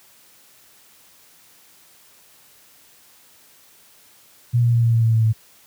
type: tone with pitch steps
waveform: sine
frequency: 120 / 118.62 / 117.26 / 115.91 / 114.58 / 113.26 / 111.96 / 110.68 Hz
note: B2 / A#2 / A#2 / A#2 / A#2 / A#2 / A2 / A2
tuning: -49 / +31 / +11 / -9 / -29 / -49 / +31 / +11 cents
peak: -13 dBFS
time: 4.53-5.33 s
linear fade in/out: 20 ms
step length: 100 ms
effects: white hiss -52 dBFS RMS until 5.66 s + high-pass 60 Hz 12 dB/octave